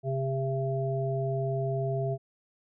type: harmonic tone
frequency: 133.9 Hz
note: C3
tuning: 40 cents sharp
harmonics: 1 / 3 / 5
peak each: -29 / -33 / -33 dBFS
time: 0.03-2.18 s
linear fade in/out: 50 ms
effects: none